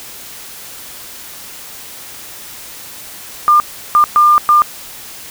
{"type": "tone bursts at uneven times", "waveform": "sine", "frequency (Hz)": 1200, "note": "D6", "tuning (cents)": 37, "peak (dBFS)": -5, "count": 4, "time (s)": [[3.48, 3.6], [3.95, 4.04], [4.16, 4.38], [4.49, 4.62]], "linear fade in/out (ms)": 0, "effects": ["white hiss -32 dBFS RMS until 5.3 s"]}